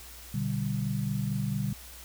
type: chord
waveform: sine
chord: G major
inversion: first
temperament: just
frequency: 122.5 / 147 / 196 Hz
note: B2 / D3 / G3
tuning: -14 / +2 / 0 cents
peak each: -32 dBFS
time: 0.34-1.73 s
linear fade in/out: 5 ms
effects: added 60 Hz sine -49 dBFS peak until 2.04 s + white hiss -48 dBFS RMS until 2.04 s